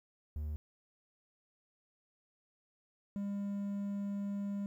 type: tone pair in turn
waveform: triangle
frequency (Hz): 75.3 / 201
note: D2 / G3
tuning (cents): +44 / +44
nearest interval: octave + perfect fourth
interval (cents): 1700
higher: second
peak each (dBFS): -34 / -33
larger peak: second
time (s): 0.36-0.56 / 3.16-4.66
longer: second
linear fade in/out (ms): 0
effects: 12-bit